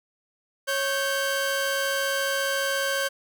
sawtooth tone pair together, 550 / 1555.6 Hz, C#5 / G6, -14 / -14 cents, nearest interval octave + tritone, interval 1800 cents, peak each -23 dBFS, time 0.67-3.09 s, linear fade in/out 20 ms, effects none

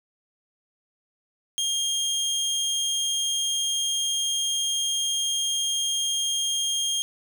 25% pulse tone, 3222 Hz, G7, 47 cents sharp, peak -20 dBFS, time 1.58-7.02 s, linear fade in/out 0 ms, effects none

